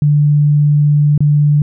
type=tone with dropouts; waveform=sine; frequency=147.3 Hz; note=D3; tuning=6 cents sharp; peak=-7 dBFS; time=0.02-1.62 s; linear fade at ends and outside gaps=2 ms; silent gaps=1.178-1.205 s; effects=none